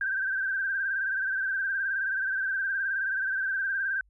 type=tone with vibrato; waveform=sine; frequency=1568 Hz; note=G6; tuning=in tune; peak=-26 dBFS; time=0.01-4.01 s; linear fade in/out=2 ms; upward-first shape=sine; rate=19 Hz; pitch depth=59 cents each way; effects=added 50 Hz sine -60 dBFS peak until 4.09 s